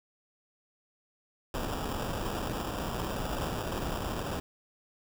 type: noise with sample-and-hold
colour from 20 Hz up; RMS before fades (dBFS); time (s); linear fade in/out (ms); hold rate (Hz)
pink; -34; 1.54-4.4; 2; 2100
effects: none